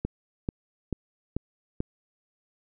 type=click train; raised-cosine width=3 ms; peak=-15 dBFS; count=5; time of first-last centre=0.05-1.804 s; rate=2.28 Hz; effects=none